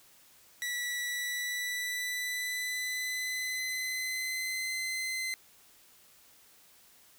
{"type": "tone with pitch glide", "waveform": "sawtooth", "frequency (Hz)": [1952, 2057], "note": ["B6", "C7"], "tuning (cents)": [-21, -30], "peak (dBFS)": -29, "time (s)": [0.62, 5.34], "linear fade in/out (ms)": 0, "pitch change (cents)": 91, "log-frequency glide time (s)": [1.04, 4.75], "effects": ["white hiss -60 dBFS RMS until 7.18 s"]}